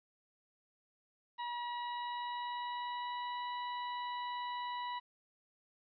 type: tone with pitch glide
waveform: 40% pulse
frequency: 961 to 978.4 Hz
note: B5 to B5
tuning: -48 to -16 cents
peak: -37 dBFS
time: 1.38-5 s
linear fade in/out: 20 ms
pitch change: +32 cents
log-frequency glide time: 1.51-3.49 s
effects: resampled to 11025 Hz + 12-bit